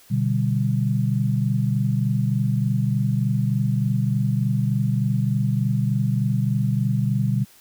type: chord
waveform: sine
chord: G major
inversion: first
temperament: equal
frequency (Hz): 123.47 / 146.83 / 196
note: B2 / D3 / G3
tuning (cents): 0 / 0 / 0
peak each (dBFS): -21 / -24 / -24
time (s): 0.1-7.45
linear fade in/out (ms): 20
effects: white hiss -52 dBFS RMS until 7.6 s